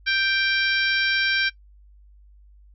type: harmonic tone with a mistuned harmonic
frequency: 784 Hz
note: G5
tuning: in tune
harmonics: 2 / 3 / 4 / 5 / 6 / 7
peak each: -22 / -26 / -28 / -30 / -32 / -33 dBFS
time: 0.06-1.5 s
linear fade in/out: 20 ms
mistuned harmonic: 4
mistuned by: +20 cents
effects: noise-tail reverb RT60 0.1 s tail -19 dB re dry + added 50 Hz sine -48 dBFS peak until 2.74 s